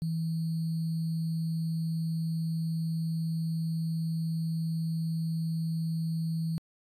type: tone with sample-and-hold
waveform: sine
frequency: 162.9 Hz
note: E3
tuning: 20 cents flat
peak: -28 dBFS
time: 0.02-6.58 s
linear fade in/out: 0 ms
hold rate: 4410 Hz
effects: AAC 64 kbps